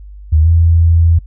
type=tone with pitch glide; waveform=sine; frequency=77.78 to 83.36 Hz; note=D#2 to E2; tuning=0 to +20 cents; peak=-6 dBFS; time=0.32-1.19 s; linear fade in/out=10 ms; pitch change=+120 cents; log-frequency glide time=0.42-0.48 s; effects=noise-tail reverb RT60 0.1 s tail -22 dB re dry + added 50 Hz sine -30 dBFS peak until 1.26 s